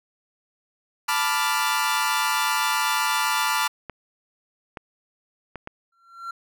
sawtooth chord, B half-diminished seventh, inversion third, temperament equal, 880 / 987.8 / 1174.7 / 1396.9 Hz, A5 / B5 / D6 / F6, 0 / 0 / 0 / 0 cents, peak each -23 dBFS, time 1.08-3.68 s, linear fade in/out 10 ms
clicks, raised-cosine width 0.5 ms, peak -19 dBFS, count 4, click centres 3.897 / 4.772 / 5.557 / 5.674 s
triangle tone with exponential growth, 1365 Hz, F6, 40 cents flat, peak -26 dBFS, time 5.92-6.31 s, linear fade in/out 5 ms, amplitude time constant 84 ms
effects none

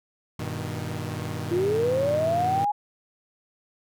sawtooth chord, G augmented, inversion none, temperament equal with one note detuned, 98 / 120.86 / 155.56 Hz, G2 / B2 / D#3, 0 / -37 / 0 cents, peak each -30 dBFS, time 0.39-2.65 s, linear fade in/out 5 ms
sine linear sweep, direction up, 336.3 to 840 Hz, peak -21 dBFS, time 1.51-2.72 s, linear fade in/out 10 ms
effects none

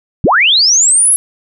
sine linear sweep, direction up, 82.41 to 11090 Hz, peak -6 dBFS, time 0.24-1.16 s, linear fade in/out 0 ms, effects none

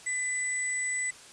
sine tone pair together, 2004 / 7926 Hz, B6 / B8, +25 / +5 cents, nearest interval 2 octaves, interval 2380 cents, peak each -30 / -32 dBFS, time 0.06-1.11 s, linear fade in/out 10 ms, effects white hiss -50 dBFS RMS until 1.32 s + resampled to 22050 Hz

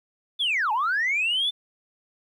sine linear two-way sweep, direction down then up, 3557 to 819 to 3557 Hz, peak -20 dBFS, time 0.39-1.51 s, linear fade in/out 20 ms, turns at 0.72 s, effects tanh soft clip ceiling -18 dBFS + 10-bit

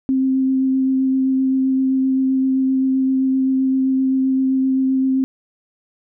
sine tone with vibrato, 263.8 Hz, C4, 14 cents sharp, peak -14 dBFS, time 0.09-5.24 s, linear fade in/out 0 ms, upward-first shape sine, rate 7.7 Hz, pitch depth 10 cents each way, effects none

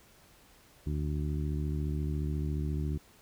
harmonic tone, 74.3 Hz, D2, 21 cents sharp, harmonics 1 / 2 / 3 / 4 / 5, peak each -32 / -34 / -42 / -41 / -45 dBFS, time 0.86-2.98 s, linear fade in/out 10 ms, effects pink hiss -60 dBFS RMS until 3.21 s

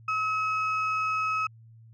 sine tone pair together, 1282.5 / 2565 Hz, E6 / E7, -48 / -48 cents, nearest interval octave, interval 1200 cents, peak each -24 / -29 dBFS, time 0.08-1.47 s, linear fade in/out 5 ms, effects tanh soft clip ceiling -22 dBFS + added 113 Hz sine -49 dBFS peak until 1.93 s

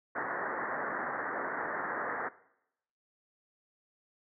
white low-pass noise, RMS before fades -35 dBFS, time 0.15-2.29 s, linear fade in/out 10 ms, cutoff 1900 Hz, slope 96 dB/octave, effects noise-tail reverb RT60 0.8 s tail -19 dB re dry + high-pass 300 Hz 12 dB/octave

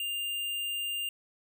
square tone, 2800 Hz, F7, 4 cents sharp, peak -32 dBFS, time 0-1.09 s, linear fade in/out 2 ms, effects none

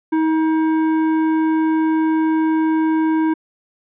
sine tone with hard clipping, 317.6 Hz, D#4, 36 cents sharp, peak -16 dBFS, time 0.12-3.34 s, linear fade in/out 10 ms, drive 10 dB, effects resampled to 8000 Hz

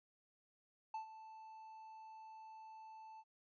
triangle tone with ADSR envelope, 880 Hz, A5, in tune, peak -38 dBFS, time 0.94-3.24 s, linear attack 4 ms, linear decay 110 ms, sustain -13 dB, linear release 46 ms, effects resampled to 16000 Hz

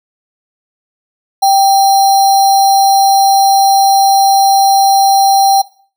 sine tone with sample-and-hold, 784 Hz, G5, in tune, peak -5 dBFS, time 1.42-5.62 s, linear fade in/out 10 ms, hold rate 4900 Hz, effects noise-tail reverb RT60 0.4 s tail -17 dB re dry

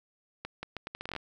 accelerating click train, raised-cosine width 0.3 ms, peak -21 dBFS, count 12, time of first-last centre 0.45-1.163 s, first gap 180 ms, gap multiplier 0.76, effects none

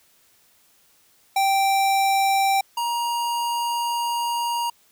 square tone pair in turn, 782 / 944.7 Hz, G5 / A#5, -4 / +23 cents, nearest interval minor third, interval 327 cents, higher second, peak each -18 / -23 dBFS, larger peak first, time 1.36-2.61 / 2.77-4.7 s, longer second, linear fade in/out 5 ms, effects white hiss -59 dBFS RMS until 4.91 s

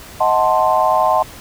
sine chord, D# diminished seventh, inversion none, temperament equal with one note detuned, 630.2 / 740 / 880 / 1046.5 Hz, D#5 / F#5 / A5 / C6, +22 / 0 / 0 / 0 cents, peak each -17 dBFS, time 0.2-1.23 s, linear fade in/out 10 ms, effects pink hiss -37 dBFS RMS until 1.4 s

